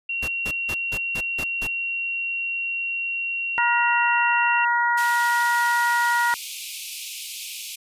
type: tone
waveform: sine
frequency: 2744 Hz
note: F7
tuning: 31 cents flat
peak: -24 dBFS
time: 0.09-4.65 s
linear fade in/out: 5 ms
type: noise bursts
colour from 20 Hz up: pink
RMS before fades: -32 dBFS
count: 7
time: 0.22-1.674 s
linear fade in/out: 10 ms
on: 62 ms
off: 170 ms
type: harmonic tone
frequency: 475.8 Hz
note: A#4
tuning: 35 cents sharp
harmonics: 2 / 3 / 4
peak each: -21 / -23 / -24 dBFS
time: 3.58-6.34 s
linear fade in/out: 0 ms
type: high-pass noise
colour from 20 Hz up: pink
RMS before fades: -34 dBFS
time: 4.97-7.76 s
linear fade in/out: 10 ms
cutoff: 2300 Hz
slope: 96 dB/octave
effects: resampled to 32000 Hz